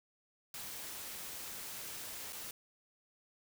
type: noise with dropouts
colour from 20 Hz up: white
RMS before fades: -45 dBFS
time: 0.54-2.51 s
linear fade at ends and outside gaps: 2 ms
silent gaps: 2.325-2.329 s
effects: none